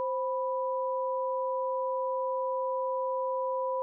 sine tone pair together, 523.3 / 987.8 Hz, C5 / B5, 0 / 0 cents, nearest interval major seventh, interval 1100 cents, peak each -30 / -32 dBFS, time 0-3.82 s, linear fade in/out 0 ms, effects none

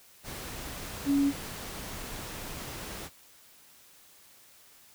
sine tone in noise, 280.8 Hz, C#4, 22 cents sharp, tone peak -22 dBFS, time 1.05-1.33 s, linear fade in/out 50 ms, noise pink, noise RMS -40 dBFS, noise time 0.23-3.1 s, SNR +15 dB, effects white hiss -57 dBFS RMS until 4.94 s

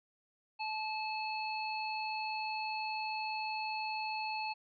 harmonic tone, 867 Hz, A5, 26 cents flat, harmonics 1 / 3 / 5, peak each -37 / -40 / -44 dBFS, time 0.59-4.54 s, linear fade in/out 20 ms, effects none

